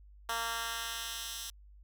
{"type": "tone with high-pass filter sweep", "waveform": "10% pulse", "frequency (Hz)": 230, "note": "A#3", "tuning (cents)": -23, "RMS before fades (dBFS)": -38, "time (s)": [0.29, 1.5], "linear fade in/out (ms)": 2, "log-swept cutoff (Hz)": [1000, 4400], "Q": 0.86, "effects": ["added 50 Hz sine -53 dBFS peak until 1.83 s"]}